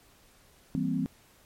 sine chord, C dominant seventh, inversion first, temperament equal, 164.81 / 196 / 233.1 / 261.6 Hz, E3 / G3 / Bb3 / C4, 0 / 0 / 0 / 0 cents, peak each -32 / -33 / -34 / -30 dBFS, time 0.75-1.06 s, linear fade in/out 0 ms, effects pink hiss -60 dBFS RMS until 1.45 s + MP3 64 kbps

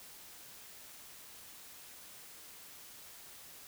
silence, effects white hiss -53 dBFS RMS until 3.67 s

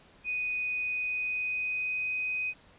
sine tone with pitch glide, 2489 to 2506 Hz, D#7 to D#7, 0 to +12 cents, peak -29 dBFS, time 0.24-2.54 s, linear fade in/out 50 ms, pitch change +12 cents, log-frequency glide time 0.77-2.11 s, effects pink hiss -58 dBFS RMS until 2.78 s + resampled to 8000 Hz

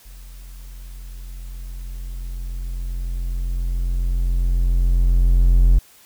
triangle tone with level ramp, 43.65 Hz, F1, in tune, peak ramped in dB -35 to -7 dBFS, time 0.05-5.79 s, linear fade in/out 10 ms, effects white hiss -50 dBFS RMS until 6.05 s

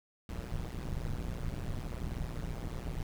brown noise with amplitude modulation, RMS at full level -33 dBFS, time 0.29-3.03 s, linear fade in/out 2 ms, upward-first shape sine, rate 121 Hz, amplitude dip 100%, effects none

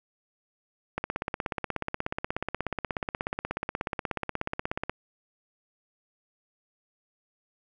click train, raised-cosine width 0.5 ms, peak -14 dBFS, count 66, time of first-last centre 0.98-4.896 s, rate 16.6 Hz, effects none

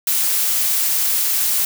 blue noise, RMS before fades -18 dBFS, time 0.07-1.65 s, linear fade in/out 2 ms, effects none

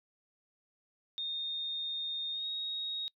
sine tone with pitch glide, 3672 to 3760 Hz, A#7 to A#7, -27 to +14 cents, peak -34 dBFS, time 1.18-3.08 s, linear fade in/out 0 ms, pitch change +41 cents, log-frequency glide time 2.31-2.47 s, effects noise-tail reverb RT60 0.1 s tail -25 dB re dry

